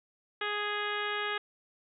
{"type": "harmonic tone", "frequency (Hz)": 415.3, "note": "G#4", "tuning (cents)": 0, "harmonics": [1, 2, 3, 4, 5, 6, 7, 8, 9], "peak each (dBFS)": [-38, -41, -37, -36, -40, -43, -42, -42, -47], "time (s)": [0.41, 1.38], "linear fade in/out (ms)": 5, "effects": []}